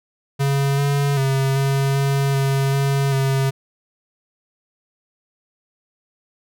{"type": "tone with pitch steps", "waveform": "square", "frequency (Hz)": [138.9, 141.4, 135.1, 137.2, 138.4, 136.7, 138.4, 135.2], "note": ["C#3", "C#3", "C#3", "C#3", "C#3", "C#3", "C#3", "C#3"], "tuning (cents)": [4, 35, -44, -17, -2, -24, -2, -43], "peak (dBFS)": -17, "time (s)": [0.39, 3.51], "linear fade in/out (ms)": 20, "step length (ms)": 390, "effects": []}